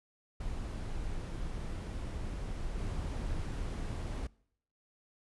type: noise with level steps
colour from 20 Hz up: brown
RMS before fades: -38 / -36 dBFS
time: 0.4-4.27 s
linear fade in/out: 5 ms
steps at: 2.77 s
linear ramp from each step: 10 ms
effects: noise-tail reverb RT60 0.7 s tail -24 dB re dry + resampled to 24000 Hz